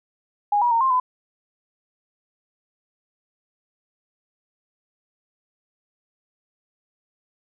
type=tone with pitch steps; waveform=sine; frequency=823 / 963 / 920 / 1056 / 1009 Hz; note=G#5 / B5 / A#5 / C6 / B5; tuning=-16 / -44 / -23 / +16 / +37 cents; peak=-16 dBFS; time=0.52-1 s; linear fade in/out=5 ms; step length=96 ms; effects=none